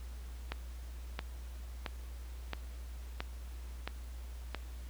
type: click train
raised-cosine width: 0.3 ms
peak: -20 dBFS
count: 7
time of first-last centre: 0.52-4.547 s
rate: 1.49 Hz
effects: added 60 Hz sine -42 dBFS peak until 4.89 s + pink hiss -58 dBFS RMS until 4.89 s